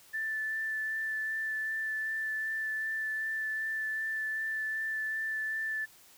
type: tone with vibrato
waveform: sine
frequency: 1760 Hz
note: A6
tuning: in tune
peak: -31 dBFS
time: 0.13-5.86 s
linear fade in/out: 20 ms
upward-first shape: sine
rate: 2.6 Hz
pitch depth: 11 cents each way
effects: white hiss -58 dBFS RMS until 6.17 s